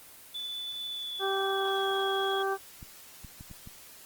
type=tone with pitch glide; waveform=sine; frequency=3485 to 3330 Hz; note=A7 to G#7; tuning=-17 to +4 cents; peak=-34 dBFS; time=0.34-2.43 s; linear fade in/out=10 ms; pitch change=-79 cents; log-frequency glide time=0.89-1.91 s
type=harmonic tone; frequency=389.2 Hz; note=G4; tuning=12 cents flat; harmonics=1 / 2 / 3 / 4; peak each=-30 / -33 / -35 / -36 dBFS; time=1.19-2.58 s; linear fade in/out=50 ms
type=clicks; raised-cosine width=5 ms; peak=-33 dBFS; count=5; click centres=2.828 / 3.247 / 3.409 / 3.513 / 3.674 s
effects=white hiss -51 dBFS RMS until 4.05 s + Opus 24 kbps